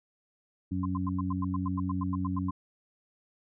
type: harmonic tone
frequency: 92.4 Hz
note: F#2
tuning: 2 cents flat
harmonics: 1 / 2 / 3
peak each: -33 / -33 / -33 dBFS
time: 0.71-2.51 s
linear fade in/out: 10 ms
type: tone bursts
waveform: sine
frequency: 1040 Hz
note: C6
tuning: 11 cents flat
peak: -33 dBFS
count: 15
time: 0.83-2.508 s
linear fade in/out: 5 ms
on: 26 ms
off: 92 ms
effects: none